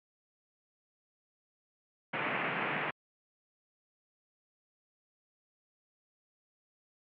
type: band-pass noise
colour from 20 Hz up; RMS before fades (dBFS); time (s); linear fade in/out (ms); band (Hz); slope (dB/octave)
white; -34; 2.13-2.91; 10; 130 to 2600; 48
effects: MP3 64 kbps